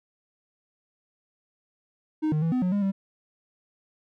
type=tone with pitch steps; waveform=triangle; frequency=309.9 / 153.3 / 164.2 / 252.8 / 181.7 / 203 / 194.8 Hz; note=D#4 / D#3 / E3 / B3 / F#3 / G#3 / G3; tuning=-7 / -25 / -6 / +41 / -31 / -39 / -11 cents; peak=-20 dBFS; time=2.22-2.92 s; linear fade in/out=20 ms; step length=100 ms; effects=none